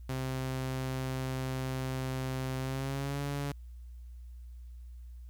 sawtooth tone with pitch glide, 130.7 to 141.71 Hz, C3 to C#3, -1 to +39 cents, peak -29 dBFS, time 0.09-3.52 s, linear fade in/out 5 ms, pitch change +140 cents, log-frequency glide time 2.6-3.21 s, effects added 60 Hz sine -44 dBFS peak until 5.29 s + white hiss -74 dBFS RMS until 5.29 s

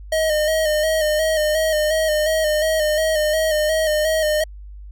square tone with vibrato, 621 Hz, D#5, 3 cents flat, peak -17 dBFS, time 0.12-4.44 s, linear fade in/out 5 ms, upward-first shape square, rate 2.8 Hz, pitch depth 36 cents each way, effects added 50 Hz sine -34 dBFS peak until 4.91 s

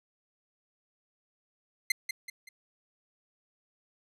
sawtooth tone with echo, 2082 Hz, C7, 9 cents flat, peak -19 dBFS, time 1.9-1.92 s, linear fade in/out 5 ms, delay 190 ms, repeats 3, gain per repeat -8 dB, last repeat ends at 2.49 s, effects resampled to 32000 Hz

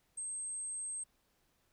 sine tone, 8372 Hz, C9, in tune, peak -38 dBFS, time 0.17-1.04 s, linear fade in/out 10 ms, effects pink hiss -75 dBFS RMS until 1.72 s

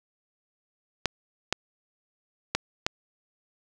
clicks, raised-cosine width 0.2 ms, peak -6 dBFS, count 4, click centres 1.057 / 1.526 / 2.55 / 2.865 s, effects none

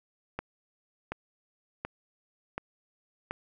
click train, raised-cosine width 0.5 ms, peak -18 dBFS, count 5, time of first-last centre 0.39-3.31 s, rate 1.37 Hz, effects none

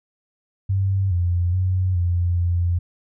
sine tone with pitch steps, 96.8 / 87.8 / 92.6 / 87.6 / 87.1 Hz, G2 / F2 / F#2 / F2 / F2, -21 / +10 / +2 / +6 / -4 cents, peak -17 dBFS, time 0.69-2.79 s, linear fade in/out 10 ms, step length 420 ms, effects none

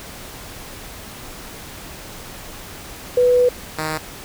sine / 5% pulse tone pair in turn, 493.9 / 156.06 Hz, B4 / D#3, 0 / +6 cents, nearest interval octave + minor sixth, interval 1994 cents, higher first, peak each -11 dBFS, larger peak neither, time 3.17-3.49 / 3.78-3.98 s, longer first, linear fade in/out 5 ms, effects pink hiss -36 dBFS RMS until 4.24 s

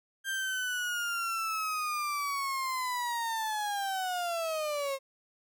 35% pulse linear sweep, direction down, 1592 to 533 Hz, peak -29 dBFS, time 0.24-4.99 s, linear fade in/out 50 ms, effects none

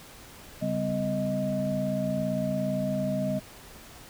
sine tone cluster, 139.4 / 197.3 / 254.6 / 625 Hz, C#3 / G3 / C4 / D#5, +10 / +11 / -47 / +8 cents, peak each -33 / -30 / -33 / -30 dBFS, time 0.61-3.4 s, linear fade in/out 20 ms, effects pink hiss -48 dBFS RMS until 4.09 s

